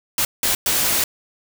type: noise bursts at uneven times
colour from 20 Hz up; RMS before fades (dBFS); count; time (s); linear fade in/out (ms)
white; -19; 3; 0.18-0.25 / 0.43-0.55 / 0.66-1.04; 2
effects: none